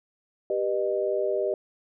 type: chord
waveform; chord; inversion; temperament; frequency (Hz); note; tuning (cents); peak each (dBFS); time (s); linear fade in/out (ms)
sine; G augmented; none; just; 392 / 490 / 612.5; G4 / B4 / D#5; 0 / -14 / -27; -27 / -30 / -27; 0.5-1.54; 2
effects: none